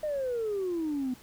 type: exponential sweep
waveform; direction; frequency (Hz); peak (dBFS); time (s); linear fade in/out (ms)
sine; down; 622.3 to 246.9; -27; 0.03-1.14; 5
effects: tanh soft clip ceiling -25 dBFS + pink hiss -54 dBFS RMS until 1.22 s